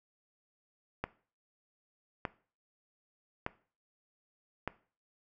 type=click train; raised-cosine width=0.5 ms; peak=-18 dBFS; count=4; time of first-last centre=1.04-4.676 s; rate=0.825 Hz; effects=noise-tail reverb RT60 0.4 s tail -18 dB re dry

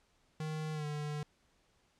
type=tone with pitch glide; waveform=square; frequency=155.56 to 148.96 Hz; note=D#3 to D3; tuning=0 to +25 cents; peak=-37 dBFS; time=0.4-1.23 s; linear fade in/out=2 ms; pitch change=-75 cents; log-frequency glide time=0.73-0.85 s; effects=pink hiss -72 dBFS RMS until 1.99 s + low-pass 8000 Hz 12 dB/octave

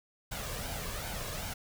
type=noise with flanger; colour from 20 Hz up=pink; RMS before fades=-38 dBFS; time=0.31-1.54 s; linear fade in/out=10 ms; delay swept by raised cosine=1.3 to 1.83 ms; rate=2.6 Hz; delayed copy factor=+0.55; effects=none

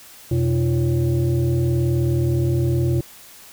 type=tone with frequency modulation; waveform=sine; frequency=127.6 Hz; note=C3; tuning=43 cents flat; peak=-16 dBFS; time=0.31-3.01 s; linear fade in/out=5 ms; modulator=216 Hz; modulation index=0.99; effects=white hiss -44 dBFS RMS until 3.52 s

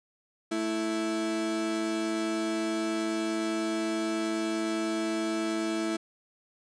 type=tone pair together; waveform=35% pulse; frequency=220 / 329.6 Hz; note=A3 / E4; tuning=0 / 0 cents; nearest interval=perfect fifth; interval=700 cents; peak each=-33 / -27 dBFS; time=0.51-5.97 s; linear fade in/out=10 ms; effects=resampled to 22050 Hz

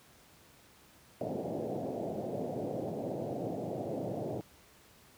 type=band-pass noise; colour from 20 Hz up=white; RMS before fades=-37 dBFS; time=1.21-4.41 s; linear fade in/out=0 ms; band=100 to 700 Hz; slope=48 dB/octave; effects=pink hiss -60 dBFS RMS until 5.17 s + high-pass 60 Hz 12 dB/octave

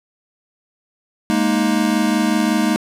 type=chord; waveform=square; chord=Ab suspended second; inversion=none; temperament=equal; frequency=207.7 / 233.1 / 311.1 Hz; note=Ab3 / Bb3 / Eb4; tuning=0 / 0 / 0 cents; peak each=-20 dBFS; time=1.3-2.76 s; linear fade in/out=0 ms; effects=low-pass 12000 Hz 12 dB/octave

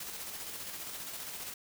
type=noise with tremolo; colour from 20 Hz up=white; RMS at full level=-41 dBFS; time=0-1.54 s; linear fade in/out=5 ms; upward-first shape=square; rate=15 Hz; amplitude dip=30%; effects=none

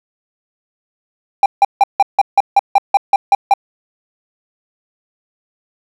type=tone bursts; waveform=triangle; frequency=797 Hz; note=G5; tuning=28 cents sharp; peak=-3 dBFS; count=12; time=1.43-3.538 s; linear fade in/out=2 ms; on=29 ms; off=160 ms; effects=none

